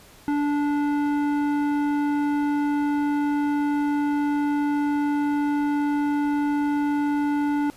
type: tone with low-pass filter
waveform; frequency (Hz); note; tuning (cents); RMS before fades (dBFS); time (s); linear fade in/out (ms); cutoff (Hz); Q
square; 291; D4; -16; -23; 0.28-7.7; 0; 1400; 0.82
effects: pink hiss -50 dBFS RMS until 7.76 s + resampled to 32000 Hz